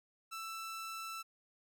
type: tone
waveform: sawtooth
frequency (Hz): 1327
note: E6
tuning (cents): +11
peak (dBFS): -38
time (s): 0.31-1.23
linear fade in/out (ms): 20
effects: none